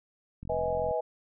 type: click train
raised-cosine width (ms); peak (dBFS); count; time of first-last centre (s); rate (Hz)
5; -29; 22; 0.43-0.911; 43.7
type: chord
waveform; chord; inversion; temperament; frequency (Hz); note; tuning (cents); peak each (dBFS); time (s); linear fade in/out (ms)
sine; G# minor; first; equal with one note detuned; 493.9 / 636.4 / 830.6; B4 / D#5 / G#5; 0 / +39 / 0; -31 / -30 / -34; 0.49-1.01; 10
effects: none